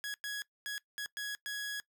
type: tone bursts at uneven times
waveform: sawtooth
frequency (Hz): 1669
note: G#6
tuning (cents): +8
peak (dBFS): -33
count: 6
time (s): 0.04-0.14 / 0.24-0.42 / 0.66-0.78 / 0.98-1.06 / 1.17-1.35 / 1.46-1.8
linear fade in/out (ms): 0
effects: noise-tail reverb RT60 0.1 s tail -20 dB re dry